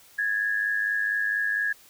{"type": "tone pair together", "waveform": "sine", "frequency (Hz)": [1661.2, 1765.5], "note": ["G#6", "A6"], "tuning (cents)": [0, 5], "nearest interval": "minor second", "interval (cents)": 105, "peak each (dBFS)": [-24, -30], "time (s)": [0.18, 1.73], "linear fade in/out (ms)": 10, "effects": ["white hiss -54 dBFS RMS until 1.89 s"]}